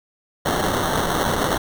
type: noise with sample-and-hold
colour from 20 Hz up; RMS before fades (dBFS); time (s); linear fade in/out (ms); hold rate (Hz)
white; -21; 0.45-1.58; 10; 2450
effects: none